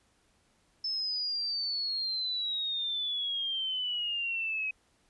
sine exponential sweep, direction down, 5270 to 2535 Hz, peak -30 dBFS, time 0.84-4.71 s, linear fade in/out 5 ms, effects pink hiss -69 dBFS RMS until 5.09 s + resampled to 24000 Hz

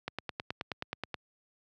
click train, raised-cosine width 0.3 ms, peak -18 dBFS, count 11, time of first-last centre 0.08-1.143 s, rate 9.41 Hz, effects high-pass 80 Hz 12 dB/octave

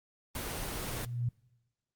pink noise, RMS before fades -37 dBFS, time 0.35-1.05 s, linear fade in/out 2 ms
sine tone with exponential growth, 120.4 Hz, B2, 44 cents flat, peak -27 dBFS, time 0.5-1.29 s, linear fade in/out 5 ms, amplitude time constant 170 ms
effects noise-tail reverb RT60 1.0 s tail -25 dB re dry + Opus 24 kbps

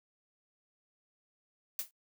blue noise with exponential decay, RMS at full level -31 dBFS, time 1.79-1.91 s, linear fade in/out 1 ms, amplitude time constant 24 ms, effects noise-tail reverb RT60 0.1 s tail -24 dB re dry

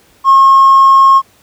sine tone with hard clipping, 1081 Hz, C#6, 44 cents flat, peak -3 dBFS, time 0.24-1.22 s, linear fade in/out 50 ms, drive 1 dB, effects pink hiss -48 dBFS RMS until 1.42 s + high-pass 60 Hz 12 dB/octave

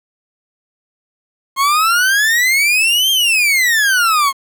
40% pulse exponential two-way sweep, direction up then down, 1066 to 3216 to 1066 Hz, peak -10 dBFS, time 1.56-4.33 s, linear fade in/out 50 ms, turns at 3.11 s, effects 7-bit

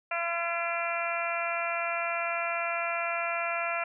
harmonic tone, 339.7 Hz, F4, 48 cents flat, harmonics 2 / 3 / 4 / 5 / 6 / 7 / 8, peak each -33 / -39 / -34 / -40 / -40 / -34 / -39 dBFS, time 0.11-3.84 s, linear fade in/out 5 ms, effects none

